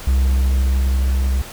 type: tone with level ramp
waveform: triangle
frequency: 65.41 Hz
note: C2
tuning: in tune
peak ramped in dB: -10 to -13 dBFS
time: 0.07-1.42 s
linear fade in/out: 5 ms
effects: pink hiss -35 dBFS RMS until 1.52 s